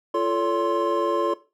triangle tone cluster, 344.2 / 439.9 / 567 / 1051 Hz, F4 / A4 / C#5 / C6, -25 / 0 / +39 / +7 cents, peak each -24 dBFS, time 0.14-1.34 s, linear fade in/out 5 ms, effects noise-tail reverb RT60 0.3 s tail -17 dB re dry

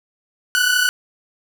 sawtooth tone pair together, 1467.4 / 1500 Hz, F#6 / F#6, -15 / +23 cents, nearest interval unison, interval 38 cents, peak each -14 dBFS, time 0.55-0.89 s, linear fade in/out 0 ms, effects none

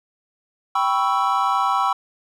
triangle chord, C# half-diminished seventh, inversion second, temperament equal, 784 / 987.8 / 1108.7 / 1318.5 Hz, G5 / B5 / C#6 / E6, 0 / 0 / 0 / 0 cents, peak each -21 dBFS, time 0.75-1.93 s, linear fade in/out 5 ms, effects none

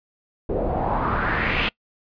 pink noise with low-pass filter sweep, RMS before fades -23 dBFS, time 0.49-1.69 s, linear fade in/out 5 ms, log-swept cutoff 470 to 3000 Hz, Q 3.6, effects noise-tail reverb RT60 0.1 s tail -24 dB re dry + resampled to 11025 Hz

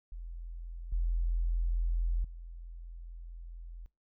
sine tone with level steps, 42.26 Hz, E1, 44 cents sharp, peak -39 / -27 / -42 dBFS, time 0.12-3.86 s, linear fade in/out 0 ms, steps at 0.92 / 2.24 s, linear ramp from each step 5 ms, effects noise-tail reverb RT60 0.2 s tail -22 dB re dry

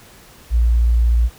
sine tone, 58.27 Hz, A#1, in tune, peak -11 dBFS, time 0.5-1.3 s, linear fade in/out 50 ms, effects pink hiss -45 dBFS RMS until 1.38 s

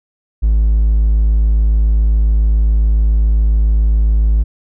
triangle tone, 53.6 Hz, A1, 45 cents flat, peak -6 dBFS, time 0.42-4.44 s, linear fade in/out 20 ms, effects tanh soft clip ceiling -2 dBFS

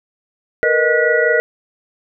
sine tone cluster, 459.9 / 484.9 / 621 / 1455 / 1942 Hz, A#4 / B4 / D#5 / F#6 / B6, -23 / -32 / -3 / -29 / -30 cents, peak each -18 dBFS, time 0.63-1.4 s, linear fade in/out 0 ms, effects none

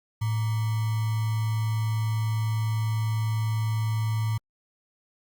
sine tone with sample-and-hold, 110 Hz, A2, in tune, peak -23 dBFS, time 0.21-4.38 s, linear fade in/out 10 ms, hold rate 1050 Hz, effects Opus 48 kbps

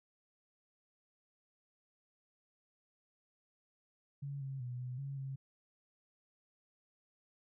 sine tone with pitch steps, 140.6 / 135.2 / 123.5 / 125.6 / 138.3 / 134.9 Hz, C#3 / C#3 / B2 / B2 / C#3 / C#3, +25 / -43 / 0 / +30 / -4 / -47 cents, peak -39 dBFS, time 4.22-5.36 s, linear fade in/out 10 ms, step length 190 ms, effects none

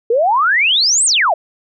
sine exponential two-way sweep, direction up then down, 440 to 8870 to 595 Hz, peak -10 dBFS, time 0.1-1.34 s, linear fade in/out 5 ms, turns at 1.05 s, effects none

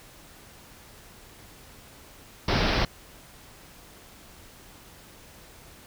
pink low-pass noise, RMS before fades -24 dBFS, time 2.48-2.85 s, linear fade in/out 2 ms, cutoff 5500 Hz, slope 96 dB/octave, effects pink hiss -50 dBFS RMS until 5.86 s

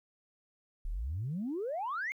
sine exponential sweep, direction up, 32.7 to 2217 Hz, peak -32 dBFS, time 0.85-2.12 s, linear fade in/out 0 ms, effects tanh soft clip ceiling -29 dBFS + 12-bit

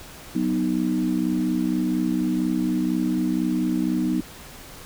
sine chord, B major, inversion second, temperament equal, 185 / 246.9 / 311.1 Hz, F#3 / B3 / D#4, 0 / 0 / 0 cents, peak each -26 / -24 / -24 dBFS, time 0.35-4.21 s, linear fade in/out 5 ms, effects pink hiss -42 dBFS RMS until 4.85 s

